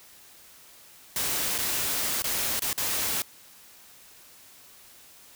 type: noise with dropouts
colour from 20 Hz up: white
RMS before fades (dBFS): -28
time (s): 1.16-3.22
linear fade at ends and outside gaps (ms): 1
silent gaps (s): 1.58-1.586 / 2.221-2.242 / 2.594-2.62 / 2.73-2.778
effects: white hiss -52 dBFS RMS until 5.35 s